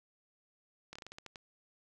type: slowing click train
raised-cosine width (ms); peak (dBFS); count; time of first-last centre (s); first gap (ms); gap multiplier
0.2; -29; 9; 0.93-1.358; 25; 1.21
effects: none